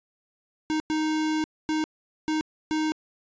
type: tone bursts at uneven times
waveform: square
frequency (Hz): 311.1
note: D#4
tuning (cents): 0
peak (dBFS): -24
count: 5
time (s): 0.7-0.8 / 0.9-1.44 / 1.69-1.84 / 2.28-2.41 / 2.71-2.92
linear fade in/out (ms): 0
effects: resampled to 16000 Hz